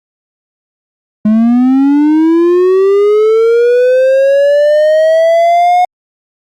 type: linear sweep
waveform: triangle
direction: up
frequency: 210 to 725 Hz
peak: -3 dBFS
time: 1.25-5.85 s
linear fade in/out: 5 ms
effects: Opus 48 kbps